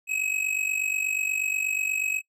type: tone with amplitude modulation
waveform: square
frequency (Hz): 2554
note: D#7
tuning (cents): +45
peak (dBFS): -22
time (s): 0.07-2.22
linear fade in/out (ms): 50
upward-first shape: sine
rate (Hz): 48.3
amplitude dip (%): 75
effects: noise-tail reverb RT60 0.1 s tail -23 dB re dry + low-pass 12000 Hz 12 dB/octave